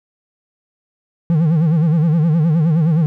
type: tone with vibrato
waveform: triangle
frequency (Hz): 160.6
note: E3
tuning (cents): -45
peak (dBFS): -9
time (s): 1.3-3.06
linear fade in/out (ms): 0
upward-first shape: sine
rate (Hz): 9.6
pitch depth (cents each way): 130
effects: none